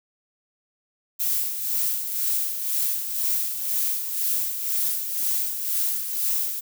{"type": "noise with tremolo", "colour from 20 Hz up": "violet", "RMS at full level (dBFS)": -23, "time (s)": [1.19, 6.61], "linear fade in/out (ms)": 20, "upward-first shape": "sine", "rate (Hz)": 2, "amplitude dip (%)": 55, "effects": []}